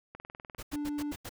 click train, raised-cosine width 0.5 ms, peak -29 dBFS, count 9, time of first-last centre 0.15-0.548 s, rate 20.1 Hz
pink noise bursts, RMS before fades -41 dBFS, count 6, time 0.58-1.294 s, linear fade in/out 10 ms, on 49 ms, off 84 ms
triangle tone, 293.7 Hz, D4, in tune, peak -30 dBFS, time 0.73-1.12 s, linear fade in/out 5 ms
effects none

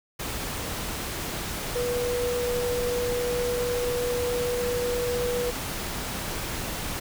sine tone in noise, 487.5 Hz, B4, 23 cents flat, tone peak -25 dBFS, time 1.75-5.51 s, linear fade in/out 10 ms, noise pink, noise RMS -32 dBFS, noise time 0.19-7 s, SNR +4 dB, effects none

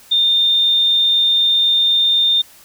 sine tone, 3622 Hz, A7, 49 cents sharp, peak -11 dBFS, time 0.11-2.42 s, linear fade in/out 10 ms, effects white hiss -45 dBFS RMS until 2.64 s

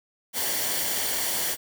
white noise with comb filter, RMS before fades -27 dBFS, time 0.33-1.57 s, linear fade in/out 50 ms, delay 0.78 ms, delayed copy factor -0.5, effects none

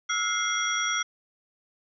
sine tone cluster, 1321 / 1431 / 2100 / 3323 / 5730 Hz, E6 / F6 / C7 / G#7 / F8, +3 / +42 / +6 / 0 / +44 cents, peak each -31 dBFS, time 0.09-1.03 s, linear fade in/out 10 ms, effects none

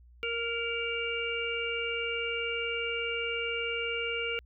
harmonic tone with a mistuned harmonic, 466.2 Hz, A#4, in tune, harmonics 1 / 3 / 5 / 6, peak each -35 / -38 / -35 / -35 dBFS, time 0.23-4.39 s, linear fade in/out 0 ms, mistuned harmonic 5, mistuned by -18 cents, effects added 60 Hz sine -53 dBFS peak until 4.45 s

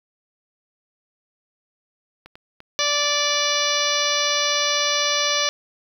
clicks, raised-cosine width 0.3 ms, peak -25 dBFS, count 5, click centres 2.26 / 2.355 / 2.604 / 3.037 / 3.341 s
harmonic tone, 584 Hz, D5, 10 cents flat, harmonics 1 / 2 / 3 / 4 / 5 / 6 / 7 / 8 / 9 / 10, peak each -27 / -27 / -29 / -28 / -28 / -26 / -28 / -30 / -30 / -27 dBFS, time 2.79-5.49 s, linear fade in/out 0 ms
effects 8-bit

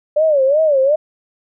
sine tone with vibrato, 580 Hz, D5, 22 cents flat, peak -10 dBFS, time 0.16-0.96 s, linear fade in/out 10 ms, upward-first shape sine, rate 2.7 Hz, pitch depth 170 cents each way, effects none

